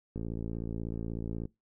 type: click train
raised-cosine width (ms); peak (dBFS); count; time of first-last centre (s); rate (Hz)
3; -24; 74; 0.16-1.454; 56.4
effects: noise-tail reverb RT60 0.2 s tail -22 dB re dry